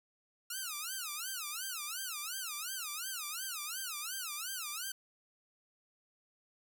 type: tone with vibrato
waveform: 5% pulse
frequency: 1358 Hz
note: F6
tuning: 49 cents flat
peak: -27 dBFS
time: 0.5-4.92 s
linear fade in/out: 5 ms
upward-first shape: sine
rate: 2.8 Hz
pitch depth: 260 cents each way
effects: none